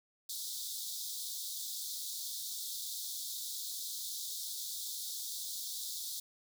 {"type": "high-pass noise", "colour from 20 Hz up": "pink", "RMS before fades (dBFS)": -41, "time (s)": [0.29, 6.2], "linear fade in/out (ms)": 5, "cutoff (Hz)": 3500, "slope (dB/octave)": 96, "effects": []}